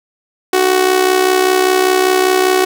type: tone with amplitude modulation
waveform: sawtooth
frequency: 372.3 Hz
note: F#4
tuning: 11 cents sharp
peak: -3 dBFS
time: 0.53-2.65 s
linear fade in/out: 5 ms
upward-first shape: sine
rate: 65.1 Hz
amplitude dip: 65%
effects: none